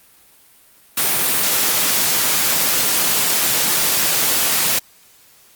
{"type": "high-pass noise", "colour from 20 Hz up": "white", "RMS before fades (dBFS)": -17, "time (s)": [0.97, 4.79], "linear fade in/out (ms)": 5, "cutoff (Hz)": 110, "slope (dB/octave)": 24, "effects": ["white hiss -50 dBFS RMS until 5.55 s", "Opus 32 kbps"]}